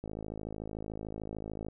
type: click train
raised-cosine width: 2 ms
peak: -26 dBFS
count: 89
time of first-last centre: 0.04-1.685 s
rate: 53.5 Hz
effects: none